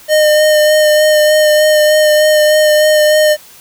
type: tone with vibrato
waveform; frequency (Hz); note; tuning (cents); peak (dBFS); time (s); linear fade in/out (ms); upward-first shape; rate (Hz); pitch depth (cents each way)
square; 610; D#5; -34; -7; 0.08-3.37; 50; sine; 3.3; 15
effects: white hiss -39 dBFS RMS until 3.6 s